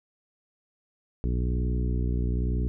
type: harmonic tone with a mistuned harmonic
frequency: 61 Hz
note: B1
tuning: 21 cents flat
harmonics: 1 / 2 / 3 / 4 / 5 / 6 / 7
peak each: -25 / -31 / -35 / -37 / -39 / -41 / -42 dBFS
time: 1.24-2.68 s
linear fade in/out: 0 ms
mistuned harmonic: 1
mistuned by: +31 cents
effects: none